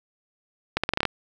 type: accelerating click train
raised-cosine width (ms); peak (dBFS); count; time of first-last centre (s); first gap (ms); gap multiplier
0.3; -6; 8; 0.77-1.053; 66; 0.83
effects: 8-bit